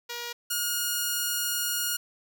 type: tone pair in turn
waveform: 5% pulse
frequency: 476.6 / 1433.1 Hz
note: A#4 / F6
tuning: +38 / +44 cents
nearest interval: octave + perfect fifth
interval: 1906 cents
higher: second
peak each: -22 / -15 dBFS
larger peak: second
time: 0.09-0.33 / 0.5-1.97 s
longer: second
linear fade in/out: 10 ms
effects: none